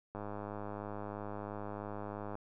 click train, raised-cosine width 1 ms, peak -28 dBFS, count 228, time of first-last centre 0.15-2.354 s, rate 103 Hz, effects none

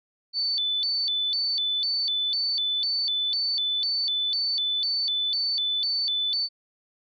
sine tone with vibrato, 3978 Hz, B7, 12 cents sharp, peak -23 dBFS, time 0.33-6.49 s, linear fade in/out 50 ms, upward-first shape square, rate 2 Hz, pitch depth 220 cents each way, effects none

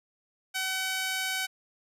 sawtooth tone with high-pass filter, 757 Hz, F#5, 39 cents sharp, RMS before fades -31 dBFS, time 0.54-1.47 s, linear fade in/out 20 ms, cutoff 1700 Hz, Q 0.97, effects resampled to 32000 Hz

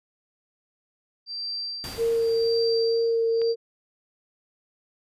sine tone with tremolo, 4699 Hz, D8, in tune, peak -28 dBFS, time 1.26-3.55 s, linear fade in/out 50 ms, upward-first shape sine, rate 0.89 Hz, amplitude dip 95%
pink noise with exponential decay, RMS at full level -36 dBFS, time 1.84-3.55 s, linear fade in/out 0 ms, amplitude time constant 370 ms
sine tone with vibrato, 458.4 Hz, A#4, 29 cents flat, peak -20 dBFS, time 1.97-3.56 s, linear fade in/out 50 ms, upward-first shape sine, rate 2.1 Hz, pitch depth 9 cents each way
click, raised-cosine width 0.3 ms, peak -25 dBFS, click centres 3.417 s
effects resampled to 32000 Hz

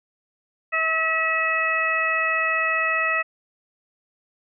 harmonic tone, 645 Hz, E5, 38 cents flat, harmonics 1 / 2 / 3 / 4, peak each -30 / -25 / -23 / -25 dBFS, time 0.72-3.23 s, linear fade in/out 20 ms, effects none

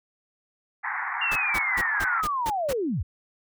white band-pass noise, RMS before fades -30 dBFS, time 0.83-2.22 s, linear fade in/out 20 ms, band 780 to 2100 Hz, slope 96 dB/octave
sine linear sweep, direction down, 2807 to 54.5 Hz, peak -24 dBFS, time 1.21-3.03 s, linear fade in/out 10 ms
pink noise bursts, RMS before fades -32 dBFS, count 7, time 1.31-2.733 s, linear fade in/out 10 ms, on 49 ms, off 180 ms
effects none

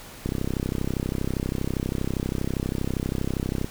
click train, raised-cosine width 3 ms, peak -13 dBFS, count 111, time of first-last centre 0.26-3.645 s, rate 32.5 Hz, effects pink hiss -43 dBFS RMS until 3.7 s

